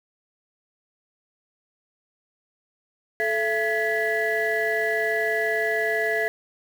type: tone cluster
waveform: sine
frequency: 435.3 / 674 / 1686 / 1968 Hz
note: A4 / E5 / G#6 / B6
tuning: -19 / +38 / +26 / -7 cents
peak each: -26 dBFS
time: 3.2-6.28 s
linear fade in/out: 0 ms
effects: tanh soft clip ceiling -14 dBFS + 7-bit